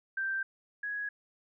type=tone pair in turn; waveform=sine; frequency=1568 / 1666.5 Hz; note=G6 / G#6; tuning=0 / +5 cents; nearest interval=minor second; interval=105 cents; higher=second; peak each=-30 / -33 dBFS; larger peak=first; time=0.17-0.43 / 0.83-1.09 s; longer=neither; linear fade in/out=5 ms; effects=none